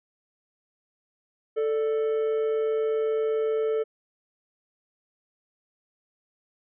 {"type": "tone pair together", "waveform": "triangle", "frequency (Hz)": [441.2, 588.9], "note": ["A4", "D5"], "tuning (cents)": [5, 5], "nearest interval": "perfect fourth", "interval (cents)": 500, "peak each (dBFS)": [-21, -32], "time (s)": [1.56, 3.84], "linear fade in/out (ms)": 20, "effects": ["resampled to 8000 Hz"]}